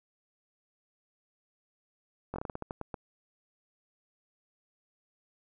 slowing click train, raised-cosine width 1 ms, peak -22 dBFS, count 11, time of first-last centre 2.34-2.942 s, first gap 20 ms, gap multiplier 1.23, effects none

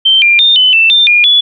sine tone with pitch steps, 3120 / 2389 / 3632 / 3023 / 2663 / 3590 / 2424 / 3421 Hz, G7 / D7 / A#7 / F#7 / E7 / A7 / D#7 / A7, -9 / +29 / -46 / +36 / +17 / +34 / -46 / -49 cents, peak -4 dBFS, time 0.05-1.41 s, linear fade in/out 10 ms, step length 170 ms, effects none

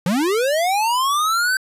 square linear sweep, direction up, 162 to 1559 Hz, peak -17 dBFS, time 0.06-1.57 s, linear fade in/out 2 ms, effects resampled to 32000 Hz

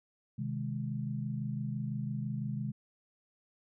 sine chord, Ab major, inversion first, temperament just, 129.78 / 155.74 / 207.7 Hz, C3 / Eb3 / Ab3, -14 / +2 / 0 cents, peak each -36 / -39 / -38 dBFS, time 0.38-2.72 s, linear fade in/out 10 ms, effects none

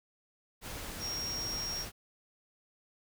sine tone in noise, 5588 Hz, F8, in tune, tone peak -35 dBFS, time 0.99-1.86 s, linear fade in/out 50 ms, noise pink, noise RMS -42 dBFS, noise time 0.61-1.92 s, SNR +4 dB, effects none

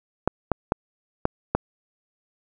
clicks, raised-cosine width 1 ms, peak -5 dBFS, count 5, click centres 0.276 / 0.517 / 0.721 / 1.254 / 1.55 s, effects none

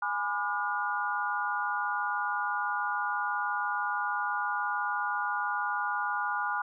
sine chord, G# diminished seventh, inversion none, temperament just, 830.6 / 996.7 / 1196.1 / 1435.3 Hz, G#5 / B5 / D6 / F6, 0 / +16 / +31 / +47 cents, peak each -34 / -35 / -35 / -32 dBFS, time 0.02-6.62 s, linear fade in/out 5 ms, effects none

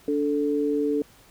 sine tone pair together, 289.9 / 440 Hz, D4 / A4, -22 / 0 cents, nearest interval perfect fifth, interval 722 cents, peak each -24 dBFS, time 0.08-1.02 s, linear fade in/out 2 ms, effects pink hiss -54 dBFS RMS until 1.3 s

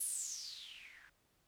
violet noise with low-pass filter sweep, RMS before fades -45 dBFS, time 0-1.1 s, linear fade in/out 10 ms, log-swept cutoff 11000 to 1500 Hz, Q 8, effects pink hiss -75 dBFS RMS until 1.47 s

